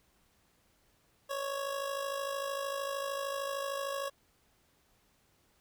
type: tone with amplitude modulation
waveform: 25% pulse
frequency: 554.4 Hz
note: C#5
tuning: in tune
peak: -28 dBFS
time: 1.29-4.1 s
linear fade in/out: 20 ms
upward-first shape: sine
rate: 53.2 Hz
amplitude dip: 55%
effects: pink hiss -70 dBFS RMS until 5.6 s